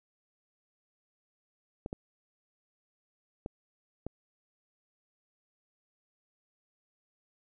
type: clicks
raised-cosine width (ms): 2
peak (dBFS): -23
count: 4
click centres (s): 1.861 / 1.929 / 3.461 / 4.066
effects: none